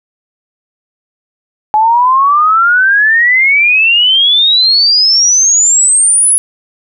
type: exponential sweep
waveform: sine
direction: up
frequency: 845 to 10570 Hz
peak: -5 dBFS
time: 1.74-6.38 s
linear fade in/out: 0 ms
effects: none